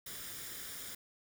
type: noise with comb filter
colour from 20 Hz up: white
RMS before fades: -45 dBFS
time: 0.06-0.95 s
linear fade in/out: 5 ms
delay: 0.57 ms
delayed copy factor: +0.55
effects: none